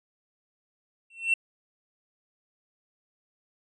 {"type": "tone with exponential growth", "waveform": "triangle", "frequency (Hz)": 2703, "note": "E7", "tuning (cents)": 43, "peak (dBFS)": -15, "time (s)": [1.1, 1.34], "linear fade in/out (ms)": 5, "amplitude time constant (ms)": 51, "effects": ["tanh soft clip ceiling -13 dBFS", "resampled to 22050 Hz"]}